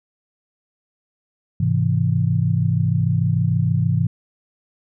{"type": "chord", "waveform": "sine", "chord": "Ab augmented", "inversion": "none", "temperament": "equal with one note detuned", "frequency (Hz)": [104.31, 130.81, 164.81], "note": ["Ab2", "C3", "E3"], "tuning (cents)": [8, 0, 0], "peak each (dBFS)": -20, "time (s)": [1.6, 4.07], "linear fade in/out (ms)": 5, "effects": []}